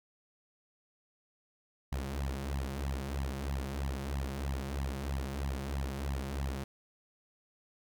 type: tone with flanger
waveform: sawtooth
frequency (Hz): 68.2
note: C#2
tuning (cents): -28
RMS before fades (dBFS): -36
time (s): 1.92-6.64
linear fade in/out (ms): 5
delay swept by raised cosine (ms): 0.99 to 5.69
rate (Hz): 3.1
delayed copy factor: +0.95
effects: none